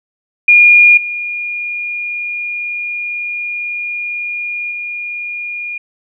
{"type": "tone with level steps", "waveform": "sine", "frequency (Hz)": 2426, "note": "D#7", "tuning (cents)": -44, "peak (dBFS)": [-3, -18, -20], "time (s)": [0.48, 5.78], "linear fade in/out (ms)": 5, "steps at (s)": [0.97, 4.71], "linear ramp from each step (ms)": 5, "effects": []}